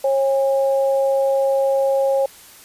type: tone pair together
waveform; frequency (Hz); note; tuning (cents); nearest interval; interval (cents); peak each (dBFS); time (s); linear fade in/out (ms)
sine; 543.6 / 813; C#5 / G#5; -34 / -37; perfect fifth; 697; -15 / -25; 0.04-2.26; 5
effects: white hiss -44 dBFS RMS until 2.64 s + resampled to 32000 Hz